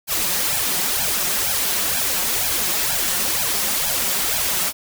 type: noise with flanger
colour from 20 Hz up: white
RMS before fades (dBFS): -21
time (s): 0.07-4.73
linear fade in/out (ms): 50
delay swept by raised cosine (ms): 1.2 to 5.6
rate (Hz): 2.1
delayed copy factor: +0.9
effects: none